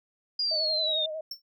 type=exponential sweep; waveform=sine; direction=down; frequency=4903 to 3584 Hz; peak=-25 dBFS; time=0.39-1.06 s; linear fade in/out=5 ms
type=tone with vibrato; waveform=sine; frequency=626 Hz; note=D#5; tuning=10 cents sharp; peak=-32 dBFS; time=0.51-1.21 s; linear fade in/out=5 ms; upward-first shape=sine; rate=11 Hz; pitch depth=42 cents each way
type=tone with exponential decay; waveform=square; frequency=5420 Hz; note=E8; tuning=47 cents sharp; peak=-31 dBFS; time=1.31-1.42 s; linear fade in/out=5 ms; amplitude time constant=22 ms
effects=none